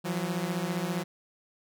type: beating tone pair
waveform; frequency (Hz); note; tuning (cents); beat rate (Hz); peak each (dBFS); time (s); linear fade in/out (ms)
sawtooth; 168.6 / 183.6; E3 / F#3; +39 / -13; 15; -28; 0.04-1.04; 20
effects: none